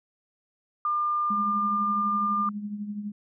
sine tone, 1200 Hz, D6, 37 cents sharp, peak -23 dBFS, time 0.85-2.49 s, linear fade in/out 2 ms
sine tone with tremolo, 207.1 Hz, G#3, 5 cents flat, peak -28 dBFS, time 1.3-3.12 s, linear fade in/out 5 ms, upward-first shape triangle, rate 12 Hz, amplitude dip 65%
effects none

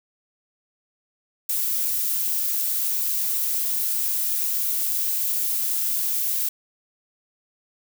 violet noise, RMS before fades -24 dBFS, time 1.49-6.49 s, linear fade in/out 5 ms, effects none

